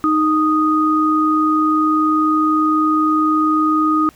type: tone pair together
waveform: sine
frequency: 310.1 / 1242 Hz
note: D#4 / D#6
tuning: -6 / -3 cents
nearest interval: 2 octaves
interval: 2403 cents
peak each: -15 dBFS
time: 0.04-4.09 s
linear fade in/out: 0 ms
effects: pink hiss -49 dBFS RMS until 4.15 s